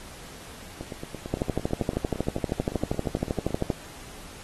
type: two click trains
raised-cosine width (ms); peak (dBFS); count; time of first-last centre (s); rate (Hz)
2; -21 / -11; 25 / 31; 0.81-3.507 / 1.34-3.702; 8.9 / 12.7
effects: pink hiss -45 dBFS RMS until 4.43 s + AAC 32 kbps